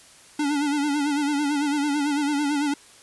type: tone with vibrato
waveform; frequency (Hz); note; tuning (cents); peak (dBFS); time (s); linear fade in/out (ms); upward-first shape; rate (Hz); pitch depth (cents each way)
square; 290; D4; -22; -22; 0.39-2.74; 5; sine; 9; 66
effects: white hiss -50 dBFS RMS until 3.02 s + resampled to 24000 Hz